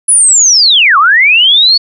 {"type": "linear two-way sweep", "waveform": "sine", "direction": "down then up", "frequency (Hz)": [10180, 1074, 4483], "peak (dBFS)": -3, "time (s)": [0.08, 1.78], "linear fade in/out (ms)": 10, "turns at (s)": 0.98, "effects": []}